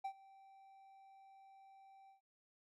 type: tone with ADSR envelope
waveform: triangle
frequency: 778 Hz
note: G5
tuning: 13 cents flat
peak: -36 dBFS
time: 0.04-2.21 s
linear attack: 11 ms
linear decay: 75 ms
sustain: -22 dB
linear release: 120 ms
effects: noise-tail reverb RT60 0.4 s tail -26 dB re dry